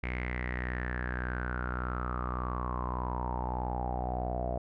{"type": "tone with low-pass filter sweep", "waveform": "sawtooth", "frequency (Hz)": 61.74, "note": "B1", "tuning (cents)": 0, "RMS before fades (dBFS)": -34, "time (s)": [0.03, 4.58], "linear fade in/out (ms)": 5, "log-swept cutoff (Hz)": [2200, 660], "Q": 9.6, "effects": []}